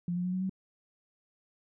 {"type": "tone with pitch steps", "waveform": "sine", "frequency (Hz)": [174.61, 178.18, 181.81, 185.53, 189.32], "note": ["F3", "F3", "F#3", "F#3", "F#3"], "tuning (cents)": [0, 35, -30, 5, 40], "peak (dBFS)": -29, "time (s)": [0.08, 0.495], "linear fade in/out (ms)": 2, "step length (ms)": 83, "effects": []}